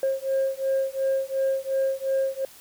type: beating tone pair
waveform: sine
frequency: 535 / 537.8 Hz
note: C5 / C5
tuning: +38 / +47 cents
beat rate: 2.8 Hz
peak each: -24 dBFS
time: 0.03-2.45 s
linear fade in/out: 2 ms
effects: tanh soft clip ceiling -18 dBFS + white hiss -49 dBFS RMS until 2.6 s